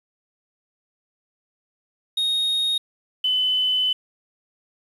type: tone pair in turn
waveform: triangle / sine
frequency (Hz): 3729 / 3019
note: A#7 / F#7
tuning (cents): 0 / +34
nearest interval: major third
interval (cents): 366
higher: first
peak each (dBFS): -18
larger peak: neither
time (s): 2.17-2.78 / 3.24-3.93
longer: second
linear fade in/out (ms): 5
effects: resampled to 32000 Hz + 8-bit